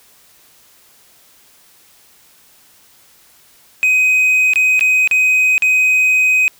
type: tone with dropouts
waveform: triangle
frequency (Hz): 2514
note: D#7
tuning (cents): +17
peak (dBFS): -8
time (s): 3.83-6.48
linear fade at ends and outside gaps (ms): 0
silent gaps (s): 4.535-4.558 / 4.794-4.809 / 5.075-5.112 / 5.58-5.622
effects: white hiss -49 dBFS RMS until 6.59 s